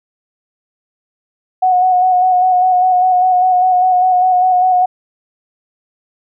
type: tone with vibrato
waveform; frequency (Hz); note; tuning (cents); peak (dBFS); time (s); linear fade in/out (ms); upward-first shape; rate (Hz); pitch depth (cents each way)
sine; 734; F#5; -14; -8; 1.62-4.86; 10; square; 5; 21
effects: none